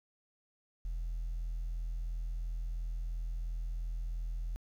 sine tone, 41.46 Hz, E1, 11 cents sharp, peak -32 dBFS, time 0.85-4.56 s, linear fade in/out 0 ms, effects tanh soft clip ceiling -33 dBFS + 11-bit

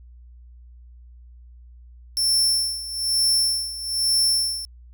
sawtooth tone with tremolo, 5380 Hz, E8, 34 cents sharp, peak -14 dBFS, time 2.17-4.65 s, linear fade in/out 0 ms, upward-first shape sine, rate 1.1 Hz, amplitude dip 80%, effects added 60 Hz sine -43 dBFS peak until 4.93 s

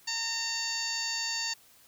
harmonic tone with a mistuned harmonic, 913 Hz, A#5, 36 cents flat, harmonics 1 / 2 / 3 / 4 / 5 / 6 / 7 / 8, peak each -43 / -38 / -40 / -44 / -33 / -43 / -41 / -39 dBFS, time 0.07-1.54 s, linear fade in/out 10 ms, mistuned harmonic 8, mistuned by -45 cents, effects white hiss -59 dBFS RMS until 1.87 s

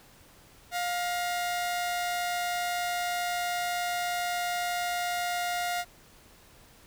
sawtooth tone pair together, 707 / 1906 Hz, F5 / A#6, +21 / +38 cents, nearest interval octave + perfect fourth, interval 1717 cents, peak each -25 / -36 dBFS, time 0.71-5.85 s, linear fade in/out 50 ms, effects pink hiss -56 dBFS RMS until 6.86 s

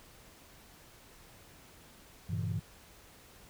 sine chord, G diminished seventh, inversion none, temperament equal with one note detuned, 98 / 116.54 / 137.79 / 164.81 Hz, G2 / Bb2 / Db3 / Fb3, 0 / 0 / -10 / 0 cents, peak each -34 / -37 / -40 / -36 dBFS, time 2.29-2.6 s, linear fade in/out 10 ms, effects tanh soft clip ceiling -26 dBFS + pink hiss -57 dBFS RMS until 3.49 s

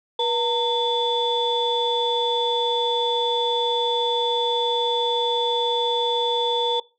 sine tone cluster, 481.7 / 913 / 3466 Hz, B4 / A#5 / A7, -43 / -36 / -27 cents, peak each -23 dBFS, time 0.19-6.8 s, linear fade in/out 5 ms, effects noise-tail reverb RT60 0.3 s tail -22 dB re dry + tanh soft clip ceiling -12 dBFS

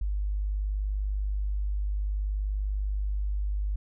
sine tone, 50.3 Hz, G1, 45 cents sharp, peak -26 dBFS, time 0.01-3.76 s, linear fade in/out 5 ms, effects none

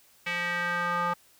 square tone with band-pass filter sweep, 174.61 Hz, F3, in tune, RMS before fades -29 dBFS, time 0.26-1.14 s, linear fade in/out 10 ms, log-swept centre 2300 to 1100 Hz, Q 3.1, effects white hiss -60 dBFS RMS until 1.39 s

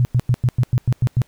sine tone bursts, 123.47 Hz, B2, in tune, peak -12 dBFS, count 9, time 0-1.218 s, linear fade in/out 0 ms, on 50 ms, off 96 ms, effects pink hiss -57 dBFS RMS until 1.27 s

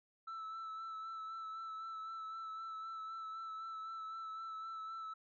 sine tone with vibrato, 1318.5 Hz, E6, in tune, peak -40 dBFS, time 0.27-5.14 s, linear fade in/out 10 ms, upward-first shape sine, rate 3.9 Hz, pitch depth 22 cents each way, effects tanh soft clip ceiling -42 dBFS

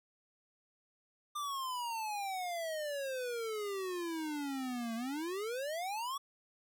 square exponential two-way sweep, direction down then up, 1200 to 224.1 to 1147 Hz, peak -37 dBFS, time 1.35-6.18 s, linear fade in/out 10 ms, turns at 4.95 s, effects none

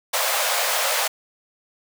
pink high-pass noise, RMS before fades -22 dBFS, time 0.13-1.08 s, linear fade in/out 10 ms, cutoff 500 Hz, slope 96 dB/octave, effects none

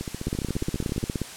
two click trains, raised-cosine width 3 ms, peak -13 / -18 dBFS, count 17 / 16, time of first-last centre 0.27-1.217 / 0.01-1.03 s, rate 16.9 / 14.7 Hz, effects white hiss -40 dBFS RMS until 1.36 s + low-pass 10000 Hz 12 dB/octave

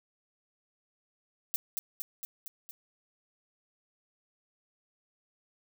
violet noise with echo, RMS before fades -30 dBFS, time 1.54-1.56 s, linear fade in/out 0 ms, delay 230 ms, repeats 5, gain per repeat -3 dB, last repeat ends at 2.71 s, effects none

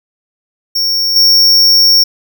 square tone with level steps, 5500 Hz, F8, 27 cents flat, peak -11 / -5 dBFS, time 0.75-2.04 s, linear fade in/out 10 ms, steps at 1.16 s, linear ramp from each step 2 ms, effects none

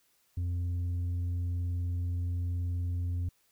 triangle tone with tanh clipping, 87.9 Hz, F2, 12 cents sharp, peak -30 dBFS, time 0.37-3.29 s, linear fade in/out 5 ms, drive 8 dB, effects white hiss -70 dBFS RMS until 3.51 s

